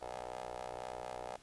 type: ring-modulated tone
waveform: 15% pulse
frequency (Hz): 61.74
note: B1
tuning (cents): 0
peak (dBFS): -33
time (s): 0.01-1.37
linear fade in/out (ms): 10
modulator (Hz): 677
effects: pink hiss -62 dBFS RMS until 1.42 s + resampled to 24000 Hz